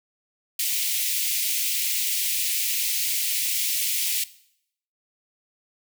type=high-pass noise; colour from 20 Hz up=white; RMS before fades=-25 dBFS; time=0.59-4.24 s; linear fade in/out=5 ms; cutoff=2100 Hz; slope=48 dB/octave; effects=noise-tail reverb RT60 0.7 s tail -18 dB re dry